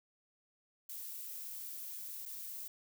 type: noise with dropouts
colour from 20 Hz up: violet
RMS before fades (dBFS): -45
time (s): 0.89-2.68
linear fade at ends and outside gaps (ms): 5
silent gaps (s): 2.255-2.259
effects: none